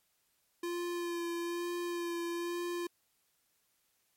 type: tone with vibrato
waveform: square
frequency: 345.1 Hz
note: F4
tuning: 21 cents flat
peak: -35 dBFS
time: 0.63-2.87 s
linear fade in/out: 5 ms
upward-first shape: sine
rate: 1.1 Hz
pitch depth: 19 cents each way
effects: white hiss -75 dBFS RMS until 4.16 s + MP3 64 kbps